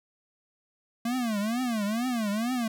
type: tone with vibrato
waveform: square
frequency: 227.3 Hz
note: A#3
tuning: 43 cents flat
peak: -27 dBFS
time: 1.05-2.68 s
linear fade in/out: 5 ms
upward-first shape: triangle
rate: 2.2 Hz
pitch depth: 240 cents each way
effects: none